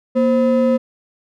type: ring-modulated tone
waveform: triangle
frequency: 380.2 Hz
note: F#4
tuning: 47 cents sharp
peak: -7 dBFS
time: 0.15-0.78 s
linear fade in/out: 20 ms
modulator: 144 Hz
effects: none